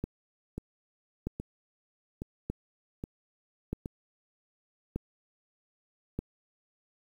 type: two click trains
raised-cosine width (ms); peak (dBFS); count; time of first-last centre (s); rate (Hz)
3; -19 / -23; 6 / 5; 0.04-6.19 / 0.58-3.859; 0.813 / 1.22
effects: 9-bit